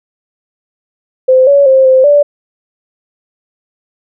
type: tone with pitch steps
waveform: sine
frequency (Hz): 517 / 564 / 529 / 521 / 581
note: C5 / C#5 / C5 / C5 / D5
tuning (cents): -21 / +30 / +19 / -7 / -19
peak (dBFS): -3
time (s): 1.28-2.23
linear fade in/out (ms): 10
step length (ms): 190
effects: none